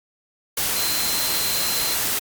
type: tone in noise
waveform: sine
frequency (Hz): 4108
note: C8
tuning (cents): -33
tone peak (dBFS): -27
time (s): 0.76-1.95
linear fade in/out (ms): 5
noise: white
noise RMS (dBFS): -23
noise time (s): 0.57-2.19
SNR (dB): -7
effects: Opus 48 kbps